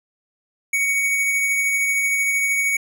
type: tone with tremolo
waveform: square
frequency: 2238 Hz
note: C#7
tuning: 16 cents sharp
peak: -17 dBFS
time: 0.73-2.77 s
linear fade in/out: 5 ms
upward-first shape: triangle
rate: 13 Hz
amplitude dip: 30%
effects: none

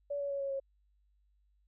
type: tone with pitch steps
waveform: sine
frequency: 572 / 565.1 / 558.3 / 551.6 / 544.9 Hz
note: D5 / C#5 / C#5 / C#5 / C#5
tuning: -46 / +33 / +12 / -9 / -30 cents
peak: -33 dBFS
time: 0.1-0.6 s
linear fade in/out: 10 ms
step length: 100 ms
effects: added 50 Hz sine -68 dBFS peak until 1.67 s

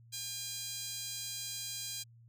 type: tone with high-pass filter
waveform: 15% pulse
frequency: 807 Hz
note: G#5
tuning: 50 cents flat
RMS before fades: -41 dBFS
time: 0.12-2.04 s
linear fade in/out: 20 ms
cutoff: 5100 Hz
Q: 5.2
effects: added 116 Hz sine -56 dBFS peak until 2.28 s

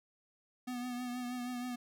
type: tone with vibrato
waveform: square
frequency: 246.9 Hz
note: B3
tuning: in tune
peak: -38 dBFS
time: 0.67-1.76 s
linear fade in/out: 10 ms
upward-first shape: triangle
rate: 6.3 Hz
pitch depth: 38 cents each way
effects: none

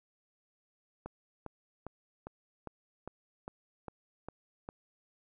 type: click train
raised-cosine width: 1 ms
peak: -27 dBFS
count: 10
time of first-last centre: 1.06-4.689 s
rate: 2.48 Hz
effects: none

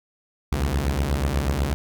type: beating tone pair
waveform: sawtooth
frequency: 65 / 73.2 Hz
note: C2 / D2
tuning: -11 / -5 cents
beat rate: 8.2 Hz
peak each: -20 dBFS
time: 0.52-1.74 s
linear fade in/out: 0 ms
effects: none

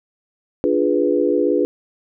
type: chord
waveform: sine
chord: D diminished seventh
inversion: none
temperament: equal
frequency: 293.7 / 349.2 / 415.3 / 493.9 Hz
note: D4 / F4 / Ab4 / Cb5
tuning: 0 / 0 / 0 / 0 cents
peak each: -20 dBFS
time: 0.64-1.65 s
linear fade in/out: 0 ms
effects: none

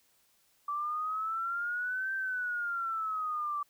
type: exponential two-way sweep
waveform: sine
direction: up then down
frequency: 1158 to 1568 to 1158 Hz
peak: -31 dBFS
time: 0.68-3.63 s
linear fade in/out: 5 ms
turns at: 2.14 s
effects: white hiss -69 dBFS RMS until 3.69 s

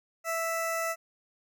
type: tone with notch filter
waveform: 15% pulse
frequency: 659.3 Hz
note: E5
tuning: in tune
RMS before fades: -31 dBFS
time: 0.24-0.96 s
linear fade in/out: 50 ms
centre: 3300 Hz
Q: 1.9
effects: none

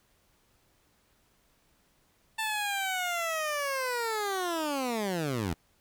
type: linear sweep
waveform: 15% pulse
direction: down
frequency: 890 to 75.9 Hz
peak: -23 dBFS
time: 2.38-5.54 s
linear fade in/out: 10 ms
effects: pink hiss -68 dBFS RMS until 5.8 s

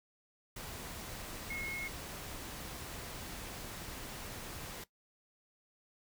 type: tone in noise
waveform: sine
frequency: 2167 Hz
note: C#7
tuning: 40 cents flat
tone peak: -38 dBFS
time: 1.5-1.88 s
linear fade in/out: 5 ms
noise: pink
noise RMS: -45 dBFS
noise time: 0.56-4.84 s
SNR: +4 dB
effects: noise-tail reverb RT60 0.1 s tail -17 dB re dry

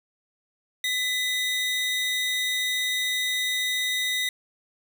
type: tone pair together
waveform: 45% pulse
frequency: 2001 / 3739 Hz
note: B6 / A#7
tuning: +22 / +4 cents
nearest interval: major seventh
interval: 1082 cents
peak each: -27 dBFS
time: 0.84-4.29 s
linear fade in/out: 2 ms
effects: none

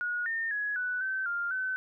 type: tone with pitch steps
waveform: sine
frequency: 1449 / 1820 / 1676 / 1486 / 1540 / 1400 / 1520 Hz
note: F#6 / A#6 / G#6 / F#6 / G6 / F6 / F#6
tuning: -37 / -42 / +15 / +7 / -31 / +4 / +46 cents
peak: -29 dBFS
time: 0.01-1.76 s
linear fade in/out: 0 ms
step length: 250 ms
effects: none

